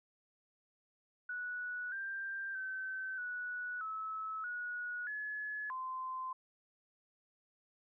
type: tone with pitch steps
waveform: sine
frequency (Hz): 1472 / 1582 / 1536 / 1472 / 1298 / 1458 / 1704 / 1035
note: F#6 / G6 / G6 / F#6 / E6 / F#6 / G#6 / C6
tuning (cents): -9 / +15 / -36 / -9 / -27 / -26 / +44 / -19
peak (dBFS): -38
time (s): 1.29-6.33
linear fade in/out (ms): 5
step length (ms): 630
effects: none